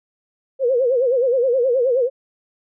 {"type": "tone with vibrato", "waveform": "sine", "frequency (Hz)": 504, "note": "B4", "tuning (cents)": 35, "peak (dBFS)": -14, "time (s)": [0.59, 2.1], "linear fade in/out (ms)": 50, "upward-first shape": "sine", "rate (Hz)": 9.5, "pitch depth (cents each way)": 130, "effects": []}